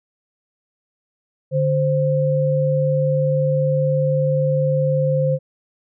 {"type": "tone pair together", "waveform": "sine", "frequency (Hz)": [146.83, 522.9], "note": ["D3", "C5"], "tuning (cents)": [0, -1], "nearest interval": "octave + minor seventh", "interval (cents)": 2199, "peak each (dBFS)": -18, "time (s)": [1.51, 5.39], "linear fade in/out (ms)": 50, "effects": []}